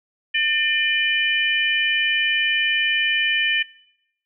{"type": "harmonic tone", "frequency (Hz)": 600, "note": "D5", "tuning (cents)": 37, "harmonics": [3, 4, 5], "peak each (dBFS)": [-22, -22, -22], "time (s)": [0.34, 3.63], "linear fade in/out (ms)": 10, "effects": ["noise-tail reverb RT60 0.8 s tail -21 dB re dry"]}